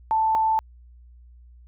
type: tone pair in turn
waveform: sine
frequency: 882 / 882 Hz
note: A5 / A5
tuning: +4 / +4 cents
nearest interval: unison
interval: 0 cents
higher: neither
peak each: -18 dBFS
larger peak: neither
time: 0.11-0.35 / 0.35-0.59 s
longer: neither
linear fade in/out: 0 ms
effects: added 60 Hz sine -46 dBFS peak until 1.67 s